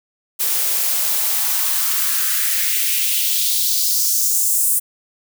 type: noise with high-pass filter sweep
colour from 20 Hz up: blue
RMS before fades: -18 dBFS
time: 0.39-4.8 s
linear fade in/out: 20 ms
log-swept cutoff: 360 to 9300 Hz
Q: 2.2
effects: none